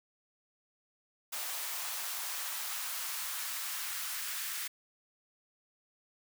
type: noise with high-pass filter sweep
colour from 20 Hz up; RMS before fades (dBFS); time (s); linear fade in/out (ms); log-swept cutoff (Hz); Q
white; -38; 1.32-4.68; 10; 780 to 1500; 1.3
effects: none